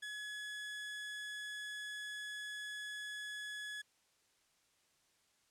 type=tone; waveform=30% pulse; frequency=1693 Hz; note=G#6; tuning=33 cents sharp; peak=-40 dBFS; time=0.02-3.82 s; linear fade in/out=10 ms; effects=white hiss -74 dBFS RMS until 5.5 s + low-pass 9000 Hz 12 dB/octave